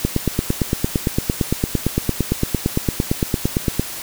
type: click train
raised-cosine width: 3 ms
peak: -3 dBFS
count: 34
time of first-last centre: 0.05-3.796 s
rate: 8.81 Hz
effects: white hiss -30 dBFS RMS until 4.02 s